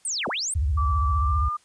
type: linear two-way sweep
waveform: sine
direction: down then up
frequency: 9100 to 144.4 to 9100 Hz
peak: -25 dBFS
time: 0.05-0.54 s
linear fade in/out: 2 ms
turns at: 0.28 s
type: tone with vibrato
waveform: sine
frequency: 73.42 Hz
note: D2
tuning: in tune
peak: -20 dBFS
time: 0.55-1.49 s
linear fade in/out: 10 ms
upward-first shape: sine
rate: 15 Hz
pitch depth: 280 cents each way
type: tone with pitch glide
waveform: sine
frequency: 1161 to 1205.4 Hz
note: D6 to D6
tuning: -20 to +45 cents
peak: -25 dBFS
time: 0.77-1.57 s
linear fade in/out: 10 ms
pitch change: +65 cents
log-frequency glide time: 1.14-1.45 s
effects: white hiss -60 dBFS RMS until 1.64 s + resampled to 22050 Hz